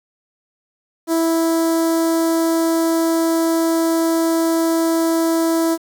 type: tone with notch filter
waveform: sawtooth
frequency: 328.6 Hz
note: E4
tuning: 5 cents flat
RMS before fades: -17 dBFS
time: 1.07-5.78 s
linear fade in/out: 50 ms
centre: 2600 Hz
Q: 0.52
effects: 8-bit